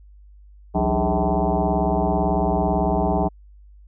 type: tone with frequency modulation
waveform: sine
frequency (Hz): 288.5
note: D4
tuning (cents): -31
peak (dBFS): -17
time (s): 0.74-3.29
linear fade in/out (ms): 20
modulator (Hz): 119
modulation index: 4.9
effects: added 50 Hz sine -44 dBFS peak until 3.87 s